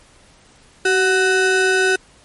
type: ring-modulated tone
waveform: square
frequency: 558 Hz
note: C#5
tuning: 11 cents sharp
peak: -11 dBFS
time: 0.85-1.96 s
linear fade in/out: 5 ms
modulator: 937 Hz
effects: pink hiss -50 dBFS RMS until 2.24 s + MP3 48 kbps